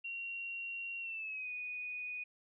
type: tone with pitch glide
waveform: sine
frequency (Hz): 2749 to 2478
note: F7 to D#7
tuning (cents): -28 to -8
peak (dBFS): -39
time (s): 0.04-2.24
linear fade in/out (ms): 10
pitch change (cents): -180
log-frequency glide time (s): 1-1.5
effects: none